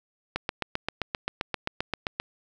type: click train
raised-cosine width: 0.3 ms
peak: -11 dBFS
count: 15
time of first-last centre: 0.36-2.2 s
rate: 7.61 Hz
effects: none